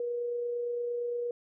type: tone with amplitude modulation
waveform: sine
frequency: 479.9 Hz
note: B4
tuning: 50 cents flat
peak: -29 dBFS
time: 0-1.31 s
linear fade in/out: 2 ms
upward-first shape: sine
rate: 28.7 Hz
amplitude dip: 25%
effects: none